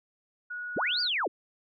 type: tone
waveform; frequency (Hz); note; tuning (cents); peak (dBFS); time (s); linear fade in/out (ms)
sine; 1458; F#6; -26; -34; 0.5-1.08; 10
type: linear two-way sweep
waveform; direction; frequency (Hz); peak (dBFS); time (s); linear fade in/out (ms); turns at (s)
sine; up then down; 82.41 to 4899 to 207.3; -26; 0.76-1.28; 10; 1.01
effects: none